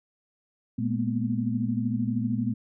sine tone cluster, 117.4 / 211.3 / 234.3 / 247.2 Hz, A#2 / G#3 / A#3 / B3, +13 / +30 / +9 / +2 cents, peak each -30 dBFS, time 0.78-2.54 s, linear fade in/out 10 ms, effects none

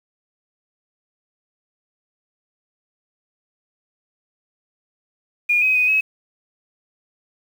sine tone with pitch steps, 2431 / 2527 / 2494 / 2562 Hz, D#7 / D#7 / D#7 / E7, -41 / +26 / +3 / -50 cents, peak -14 dBFS, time 5.49-6.01 s, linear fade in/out 10 ms, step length 130 ms, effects 7-bit

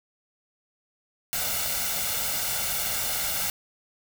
white noise with comb filter, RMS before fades -28 dBFS, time 1.33-3.5 s, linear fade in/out 0 ms, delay 1.4 ms, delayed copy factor +0.65, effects none

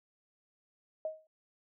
sine tone with exponential decay, 629 Hz, D#5, 19 cents sharp, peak -30 dBFS, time 1.05-1.27 s, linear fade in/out 2 ms, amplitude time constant 46 ms, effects none

